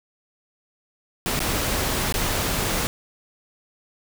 pink noise with dropouts, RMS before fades -24 dBFS, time 1.26-2.87 s, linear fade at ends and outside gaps 0 ms, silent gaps 1.392-1.403 / 2.124-2.141 s, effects none

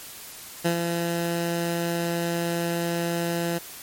15% pulse tone with ADSR envelope, 170.2 Hz, F3, 44 cents flat, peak -13 dBFS, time 0.64-3.59 s, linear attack 19 ms, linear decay 92 ms, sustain -5 dB, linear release 16 ms, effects white hiss -41 dBFS RMS until 3.82 s + MP3 64 kbps

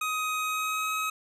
25% pulse tone with pitch glide, 1256 to 1273.5 Hz, D#6 to D#6, +16 to +40 cents, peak -24 dBFS, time 0.01-1.1 s, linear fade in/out 5 ms, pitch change +24 cents, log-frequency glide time 0.37-0.91 s, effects resampled to 32000 Hz + 10-bit

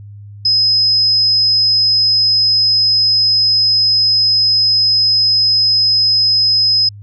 sine tone, 5080 Hz, D#8, 35 cents sharp, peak -9 dBFS, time 0.45-6.89 s, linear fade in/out 5 ms, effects added 102 Hz sine -31 dBFS peak until 7.02 s

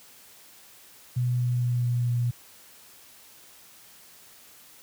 sine tone with pitch steps, 123.47 / 122.76 / 122.05 / 121.35 / 120.65 Hz, B2 / B2 / B2 / B2 / B2, 0 / -10 / -20 / -30 / -40 cents, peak -22 dBFS, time 1.16-2.31 s, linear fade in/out 10 ms, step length 230 ms, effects white hiss -52 dBFS RMS until 4.82 s + high-pass 60 Hz 12 dB/octave

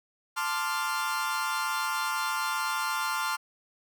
40% pulse chord, D minor seventh, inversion second, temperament equal, 880 / 1046.5 / 1174.7 / 1396.9 Hz, A5 / C6 / D6 / F6, 0 / 0 / 0 / 0 cents, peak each -34 / -32 / -35 / -31 dBFS, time 0.36-3.37 s, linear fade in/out 20 ms, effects none

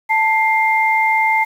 sine tone pair together, 882.9 / 2100 Hz, A5 / C7, +6 / +6 cents, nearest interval octave + minor third, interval 1500 cents, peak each -15 dBFS, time 0.09-1.45 s, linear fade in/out 20 ms, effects 7-bit

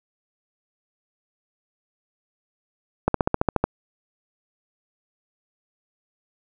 slowing click train, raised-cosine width 1 ms, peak -4 dBFS, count 9, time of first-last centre 3.08-3.64 s, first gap 63 ms, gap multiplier 1.03, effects none

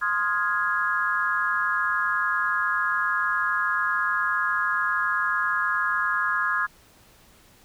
sine chord, F minor seventh, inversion second, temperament equal with one note detuned, 1046.5 / 1244.5 / 1411.5 / 1661.2 Hz, C6 / Eb6 / F6 / Ab6, 0 / 0 / +18 / 0 cents, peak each -29 / -28 / -28 / -25 dBFS, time 0.01-6.67 s, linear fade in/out 20 ms, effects pink hiss -55 dBFS RMS until 7.64 s

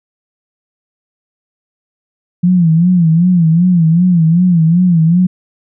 sine tone with vibrato, 171 Hz, F3, 36 cents flat, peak -6 dBFS, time 2.43-5.27 s, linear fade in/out 10 ms, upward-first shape sine, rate 2.6 Hz, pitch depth 120 cents each way, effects none

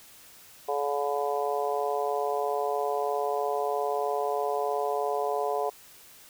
harmonic tone, 143.1 Hz, D3, 45 cents flat, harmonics 3 / 4 / 5 / 6 / 7, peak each -30 / -33 / -30 / -37 / -35 dBFS, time 0.68-5.7 s, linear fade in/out 10 ms, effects white hiss -52 dBFS RMS until 6.29 s

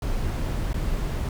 brown noise with dropouts, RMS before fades -26 dBFS, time 0.02-1.29 s, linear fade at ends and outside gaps 2 ms, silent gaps 0.732-0.742 s, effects none

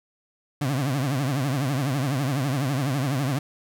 30% pulse tone with vibrato, 136.1 Hz, C#3, 31 cents flat, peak -20 dBFS, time 0.61-3.39 s, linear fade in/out 5 ms, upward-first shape triangle, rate 12 Hz, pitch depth 190 cents each way, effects none

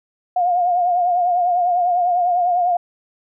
sine tone with vibrato, 711 Hz, F5, 31 cents sharp, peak -14 dBFS, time 0.36-2.77 s, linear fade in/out 5 ms, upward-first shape triangle, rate 10 Hz, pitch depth 61 cents each way, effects none

